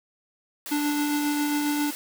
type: high-pass noise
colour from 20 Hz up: white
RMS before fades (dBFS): -36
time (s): 0.66-1.95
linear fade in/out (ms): 0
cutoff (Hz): 190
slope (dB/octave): 24
type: tone with tremolo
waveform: square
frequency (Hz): 293.7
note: D4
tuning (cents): 0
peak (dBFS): -23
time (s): 0.71-1.91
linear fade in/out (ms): 10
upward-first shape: sine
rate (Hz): 7.4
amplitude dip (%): 25
effects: none